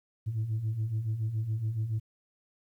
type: beating tone pair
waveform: sine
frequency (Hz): 105.1 / 112.2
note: G#2 / A2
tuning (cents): +21 / +34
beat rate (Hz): 7.1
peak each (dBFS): -34 / -28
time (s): 0.26-2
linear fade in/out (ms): 20
effects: tanh soft clip ceiling -25 dBFS + 11-bit